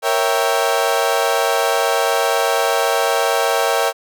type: chord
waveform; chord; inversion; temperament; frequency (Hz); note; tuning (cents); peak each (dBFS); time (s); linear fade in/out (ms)
30% pulse; A# diminished seventh; none; equal; 466.2 / 554.4 / 659.3 / 784; A#4 / C#5 / E5 / G5; 0 / 0 / 0 / 0; -18; 0.02-3.93; 50
effects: none